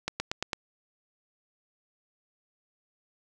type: accelerating click train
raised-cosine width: 0.2 ms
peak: -12 dBFS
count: 5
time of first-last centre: 0.08-0.532 s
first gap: 120 ms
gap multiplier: 0.96
effects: none